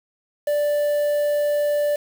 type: tone with quantisation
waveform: triangle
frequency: 587.3 Hz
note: D5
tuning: in tune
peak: -16 dBFS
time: 0.47-1.96 s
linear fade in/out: 5 ms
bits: 6
effects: none